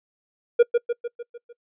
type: tone with echo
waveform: triangle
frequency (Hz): 475.4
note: A#4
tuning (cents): +34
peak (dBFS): -8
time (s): 0.59-0.63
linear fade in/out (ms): 10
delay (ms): 150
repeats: 6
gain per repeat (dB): -5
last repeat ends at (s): 1.53
effects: noise-tail reverb RT60 0.1 s tail -24 dB re dry + resampled to 8000 Hz